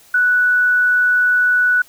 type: tone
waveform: sine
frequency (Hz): 1479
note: F#6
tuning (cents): -1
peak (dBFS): -11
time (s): 0.14-1.82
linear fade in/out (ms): 5
effects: white hiss -48 dBFS RMS until 1.88 s